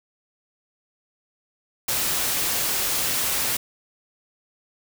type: noise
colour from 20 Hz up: white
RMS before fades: -24 dBFS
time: 1.88-3.57 s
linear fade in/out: 5 ms
effects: none